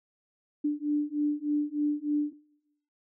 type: beating tone pair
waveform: sine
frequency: 293.7 / 297 Hz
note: D4 / D4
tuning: 0 / +20 cents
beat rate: 3.3 Hz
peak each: -29 dBFS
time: 0.64-2.33 s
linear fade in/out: 10 ms
effects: noise-tail reverb RT60 1.0 s tail -24 dB re dry